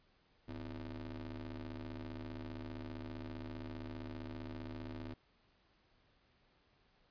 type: ring-modulated tone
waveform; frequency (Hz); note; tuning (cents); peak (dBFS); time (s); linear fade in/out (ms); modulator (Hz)
25% pulse; 75.2; D2; +42; -37; 0.48-5.14; 5; 178
effects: pink hiss -72 dBFS RMS until 7.1 s + resampled to 11025 Hz